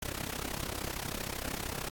pink noise with amplitude modulation, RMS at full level -34 dBFS, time 0.02-1.9 s, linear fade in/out 5 ms, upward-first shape sine, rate 33 Hz, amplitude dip 95%, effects AAC 64 kbps

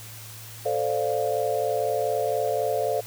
sine chord, D minor seventh, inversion second, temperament equal, 440 / 523.3 / 587.3 / 698.5 Hz, A4 / C5 / D5 / F5, 0 / 0 / 0 / 0 cents, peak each -28 dBFS, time 0.65-3.01 s, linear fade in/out 10 ms, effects added 110 Hz sine -43 dBFS peak until 3.06 s + white hiss -43 dBFS RMS until 3.06 s

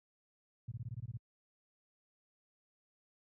sine tone bursts, 116.54 Hz, A#2, in tune, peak -38 dBFS, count 9, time 0.68-1.172 s, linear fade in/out 5 ms, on 36 ms, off 21 ms, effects high-pass 60 Hz 12 dB/octave

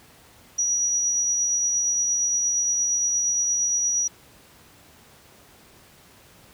sine tone with tremolo, 5810 Hz, F#8, 32 cents flat, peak -19 dBFS, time 0.58-4.08 s, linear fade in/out 10 ms, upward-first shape triangle, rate 8.6 Hz, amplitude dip 25%, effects pink hiss -52 dBFS RMS until 6.53 s + high-pass 60 Hz 12 dB/octave

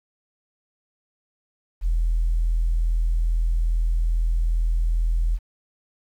sine tone, 41.2 Hz, E1, in tune, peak -17 dBFS, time 1.81-5.39 s, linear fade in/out 50 ms, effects tanh soft clip ceiling -14 dBFS + 9-bit

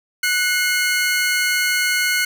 sawtooth tone pair together, 1480 / 2146 Hz, F#6 / C7, 0 / +43 cents, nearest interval tritone, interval 643 cents, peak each -16 dBFS, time 0.23-2.25 s, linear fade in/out 5 ms, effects none

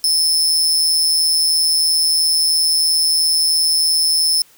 sawtooth tone with amplitude modulation, 5250 Hz, E8, 8 cents flat, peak -8 dBFS, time 0.04-4.42 s, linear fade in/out 2 ms, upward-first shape sine, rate 163 Hz, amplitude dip 55%, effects white hiss -50 dBFS RMS until 4.57 s

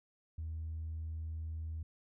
triangle tone with tanh clipping, 80 Hz, D#2, 49 cents sharp, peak -38 dBFS, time 0.38-1.83 s, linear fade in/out 5 ms, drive 5 dB, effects none

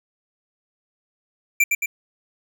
square tone with echo, 2352 Hz, D7, 2 cents sharp, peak -14 dBFS, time 1.6-1.64 s, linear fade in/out 5 ms, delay 110 ms, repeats 2, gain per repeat -4 dB, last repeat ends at 1.86 s, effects none

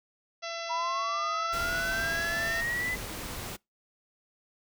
harmonic tone, 672 Hz, E5, 33 cents sharp, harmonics 1 / 2 / 3 / 4 / 5 / 6 / 7 / 8 / 9, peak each -38 / -41 / -43 / -44 / -45 / -46 / -46 / -47 / -48 dBFS, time 0.42-2.62 s, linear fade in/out 20 ms
sine linear sweep, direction up, 958 to 2022 Hz, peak -29 dBFS, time 0.69-2.96 s, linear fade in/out 20 ms
pink noise, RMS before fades -38 dBFS, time 1.52-3.57 s, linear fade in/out 20 ms
effects noise-tail reverb RT60 0.2 s tail -25 dB re dry

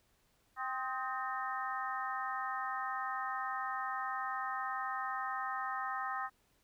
harmonic tone with a mistuned harmonic, 261.6 Hz, C4, in tune, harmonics 3 / 4 / 5 / 6 / 7, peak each -41 / -42 / -39 / -48 / -43 dBFS, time 0.56-6.3 s, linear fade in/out 50 ms, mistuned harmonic 5, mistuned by -55 cents, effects pink hiss -73 dBFS RMS until 6.63 s

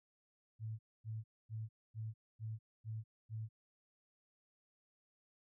sine tone bursts, 110.2 Hz, A2, 3 cents sharp, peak -40 dBFS, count 7, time 0.59-3.49 s, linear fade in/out 50 ms, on 200 ms, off 250 ms, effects none

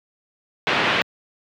white low-pass noise, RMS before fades -20 dBFS, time 0.67-1.02 s, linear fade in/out 0 ms, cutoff 3000 Hz, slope 24 dB/octave, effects high-pass 150 Hz 12 dB/octave

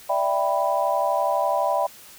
sine chord, E minor seventh, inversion third, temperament equal, 587.3 / 659.3 / 784 / 987.8 Hz, D5 / E5 / G5 / B5, 0 / 0 / 0 / 0 cents, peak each -25 dBFS, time 0.09-1.87 s, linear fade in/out 10 ms, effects white hiss -46 dBFS RMS until 2.18 s

